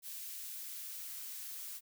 blue noise with high-pass filter sweep, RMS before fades -45 dBFS, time 0.02-1.81 s, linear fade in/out 50 ms, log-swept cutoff 1800 to 900 Hz, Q 0.72, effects none

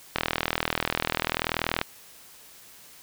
click train, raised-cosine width 0.3 ms, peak -7 dBFS, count 68, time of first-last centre 0.16-1.814 s, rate 40.5 Hz, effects white hiss -50 dBFS RMS until 3.02 s

